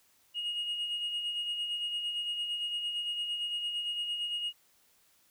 sine tone with tremolo, 2872 Hz, F7, 48 cents sharp, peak -28 dBFS, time 0.34-4.53 s, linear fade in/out 50 ms, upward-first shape sine, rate 8.8 Hz, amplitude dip 50%, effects tanh soft clip ceiling -29 dBFS + white hiss -67 dBFS RMS until 5.3 s

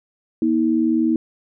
sine tone pair together, 239.3 / 319.4 Hz, A#3 / D#4, +46 / +45 cents, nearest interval perfect fourth, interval 499 cents, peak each -19 / -17 dBFS, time 0.42-1.16 s, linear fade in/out 2 ms, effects none

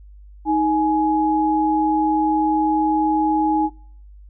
sine tone pair together, 313.9 / 838 Hz, D#4 / G#5, +15 / +15 cents, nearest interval octave + perfect fourth, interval 1700 cents, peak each -18 dBFS, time 0.45-3.7 s, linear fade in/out 50 ms, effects noise-tail reverb RT60 0.6 s tail -25 dB re dry + added 50 Hz sine -40 dBFS peak until 4.29 s

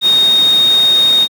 sine tone in noise, 3714 Hz, A#7, 7 cents flat, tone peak -7 dBFS, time 0.01-1.28 s, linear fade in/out 50 ms, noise pink, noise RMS -24 dBFS, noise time 0.01-1.28 s, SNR +14 dB, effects high-pass 200 Hz 12 dB/octave

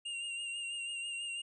square tone with vibrato, 2794 Hz, F7, in tune, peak -38 dBFS, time 0.05-1.42 s, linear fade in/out 10 ms, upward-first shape sine, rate 6.1 Hz, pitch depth 31 cents each way, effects resampled to 24000 Hz

